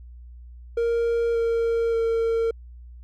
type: tone with pitch steps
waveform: triangle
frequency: 466.2 / 461.4 / 456.6 Hz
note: A#4 / A#4 / A#4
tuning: 0 / -18 / -36 cents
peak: -18 dBFS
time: 0.77-2.51 s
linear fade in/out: 5 ms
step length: 580 ms
effects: added 60 Hz sine -40 dBFS peak until 3.03 s